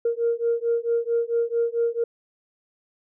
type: beating tone pair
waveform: sine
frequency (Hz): 464.7 / 469.2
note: A#4 / A#4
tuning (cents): -5 / +11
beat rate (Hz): 4.5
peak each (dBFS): -23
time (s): 0.05-2.04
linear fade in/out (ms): 5
effects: tanh soft clip ceiling -14 dBFS